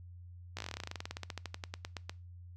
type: slowing click train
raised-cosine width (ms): 0.2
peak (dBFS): -22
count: 29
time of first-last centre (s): 0.57-2.095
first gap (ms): 16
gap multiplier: 1.08
effects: noise-tail reverb RT60 0.3 s tail -22 dB re dry + added 88 Hz sine -48 dBFS peak until 2.56 s